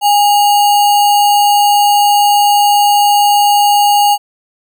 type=tone with sample-and-hold; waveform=sine; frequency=819 Hz; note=G#5; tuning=24 cents flat; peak=-6 dBFS; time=0.01-4.18 s; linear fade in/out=50 ms; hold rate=3675 Hz; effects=none